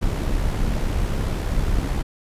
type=noise with amplitude modulation; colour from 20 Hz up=brown; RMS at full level=-20 dBFS; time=0.01-2.03 s; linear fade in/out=20 ms; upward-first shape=sine; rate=67.7 Hz; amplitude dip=40%; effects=resampled to 32000 Hz